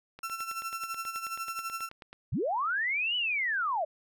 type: click train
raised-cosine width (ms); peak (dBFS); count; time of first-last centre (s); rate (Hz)
0.3; -30; 19; 0.19-2.13; 9.28
type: tone with tremolo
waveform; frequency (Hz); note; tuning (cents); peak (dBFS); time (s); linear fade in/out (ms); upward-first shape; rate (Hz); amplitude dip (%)
35% pulse; 1350; E6; +41; -30; 0.23-1.89; 5; sine; 12; 65
type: linear two-way sweep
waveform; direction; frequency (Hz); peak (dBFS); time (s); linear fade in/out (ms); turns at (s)
sine; up then down; 73.42 to 3000 to 582; -27; 2.32-3.85; 10; 3.16
effects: none